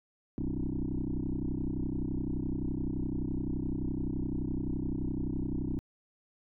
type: tone with frequency modulation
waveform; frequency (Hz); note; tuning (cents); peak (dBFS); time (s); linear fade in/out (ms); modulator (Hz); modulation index
sine; 155.56; D#3; 0; -29; 0.38-5.79; 0; 31.7; 5.4
effects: tanh soft clip ceiling -26 dBFS